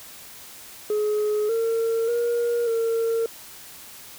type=tone with pitch steps; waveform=sine; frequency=422.2 / 455.7 / 473.8 / 456.6 Hz; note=G#4 / A#4 / A#4 / A#4; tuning=+29 / -39 / +28 / -36 cents; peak=-18 dBFS; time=0.9-3.26 s; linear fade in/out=2 ms; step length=590 ms; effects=tanh soft clip ceiling -19 dBFS + white hiss -43 dBFS RMS until 4.18 s